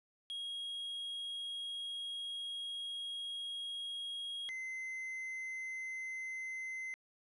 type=tone pair in turn; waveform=triangle; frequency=3282 / 2060 Hz; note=G#7 / C7; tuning=-21 / -28 cents; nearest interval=minor sixth; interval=807 cents; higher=first; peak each=-38 / -38 dBFS; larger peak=neither; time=0.3-4.49 / 4.49-6.94 s; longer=first; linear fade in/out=0 ms; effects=resampled to 24000 Hz